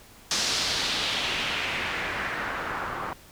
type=noise with low-pass filter sweep; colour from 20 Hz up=white; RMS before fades=-29 dBFS; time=0.31-3.13 s; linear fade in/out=0 ms; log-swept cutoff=5600 to 1100 Hz; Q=1.9; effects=pink hiss -51 dBFS RMS until 3.31 s